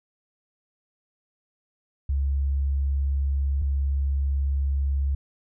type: tone pair in turn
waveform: sine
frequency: 69.1 / 69.1 Hz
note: C#2 / C#2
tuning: -5 / -5 cents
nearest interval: unison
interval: 0 cents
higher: neither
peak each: -21 / -21 dBFS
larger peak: neither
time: 2.09-3.62 / 3.62-5.15 s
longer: neither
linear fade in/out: 5 ms
effects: none